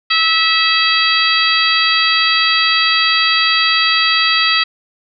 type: harmonic tone with a mistuned harmonic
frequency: 651 Hz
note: E5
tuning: 22 cents flat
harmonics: 2 / 3 / 4 / 5 / 6 / 7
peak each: -18 / -18 / -18 / -18 / -18 / -18 dBFS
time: 0.1-4.64 s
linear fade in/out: 10 ms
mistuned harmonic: 7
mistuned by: +28 cents
effects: none